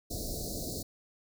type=band-stop noise; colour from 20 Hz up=pink; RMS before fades=-37 dBFS; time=0.1-0.83 s; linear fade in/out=10 ms; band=710 to 4000 Hz; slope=96 dB/octave; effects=none